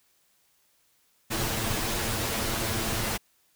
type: noise with comb filter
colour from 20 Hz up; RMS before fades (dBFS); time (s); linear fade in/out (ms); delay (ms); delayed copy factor
pink; -29; 1.3-3.18; 20; 8.9; +0.65
effects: white hiss -67 dBFS RMS until 3.55 s